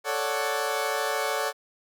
20% pulse chord, D major seventh, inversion second, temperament equal, 440 / 554.4 / 587.3 / 740 Hz, A4 / C#5 / D5 / F#5, 0 / 0 / 0 / 0 cents, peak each -26 / -26 / -27 / -27 dBFS, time 0.04-1.53 s, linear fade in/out 50 ms, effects none

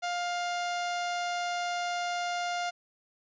sawtooth tone, 704 Hz, F5, 14 cents sharp, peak -26 dBFS, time 0.02-2.71 s, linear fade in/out 20 ms, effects resampled to 16000 Hz + 11-bit

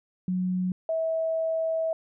sine tone pair in turn, 183.2 / 648.3 Hz, F#3 / E5, -17 / -29 cents, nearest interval octave + minor seventh, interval 2188 cents, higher second, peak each -24 dBFS, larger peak neither, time 0.28-0.72 / 0.89-1.93 s, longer second, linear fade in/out 2 ms, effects none

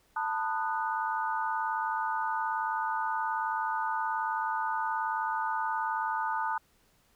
sine chord, B dominant seventh, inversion third, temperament just, 889 / 987.8 / 1234.7 / 1481.6 Hz, A5 / B5 / D#6 / F#6, +18 / 0 / -14 / +2 cents, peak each -31 / -37 / -35 / -36 dBFS, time 0.16-6.58 s, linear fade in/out 5 ms, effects pink hiss -67 dBFS RMS until 7.15 s

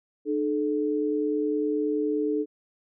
sine tone pair together, 302 / 431.7 Hz, D4 / A4, +48 / -33 cents, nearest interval tritone, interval 619 cents, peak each -26 dBFS, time 0.25-2.46 s, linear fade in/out 50 ms, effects none

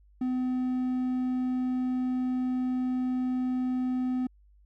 triangle tone, 253.9 Hz, B3, 48 cents sharp, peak -24 dBFS, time 0.21-4.27 s, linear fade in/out 5 ms, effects added 50 Hz sine -56 dBFS peak until 4.65 s

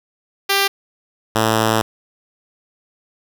5% pulse tone pair in turn, 395.3 / 110.71 Hz, G4 / A2, +15 / +11 cents, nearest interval octave + minor seventh, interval 2204 cents, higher first, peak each -3 dBFS, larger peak neither, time 0.49-0.68 / 1.35-1.82 s, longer second, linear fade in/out 10 ms, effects none

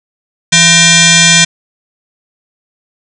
sine tone with frequency modulation, 1864.7 Hz, A#6, in tune, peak -3 dBFS, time 0.52-1.45 s, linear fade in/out 10 ms, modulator 849 Hz, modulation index 6.7, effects none

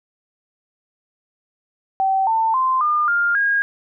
sine tone with pitch steps, 770 / 894.8 / 1039.8 / 1208.3 / 1404.1 / 1631.6 Hz, G5 / A5 / C6 / D6 / F6 / G#6, -31 / +29 / -11 / +49 / +9 / -31 cents, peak -15 dBFS, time 2-3.62 s, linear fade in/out 0 ms, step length 270 ms, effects none

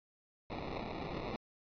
white noise with sample-and-hold, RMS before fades -41 dBFS, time 0.5-1.36 s, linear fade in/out 0 ms, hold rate 1575 Hz, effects resampled to 11025 Hz

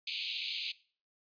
white band-pass noise, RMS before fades -38 dBFS, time 0.07-0.72 s, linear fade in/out 5 ms, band 2300 to 4600 Hz, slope 96 dB/octave, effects noise-tail reverb RT60 0.4 s tail -19 dB re dry + resampled to 11025 Hz

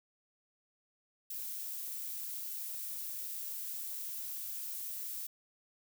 violet noise, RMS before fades -41 dBFS, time 1.3-5.27 s, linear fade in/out 5 ms, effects none

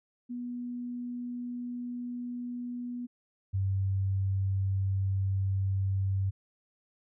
sine tone pair in turn, 243.8 / 96.75 Hz, B3 / G2, -22 / -22 cents, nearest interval octave + major third, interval 1600 cents, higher first, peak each -34 / -26 dBFS, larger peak second, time 0.29-3.07 / 3.53-6.31 s, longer neither, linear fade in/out 20 ms, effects none

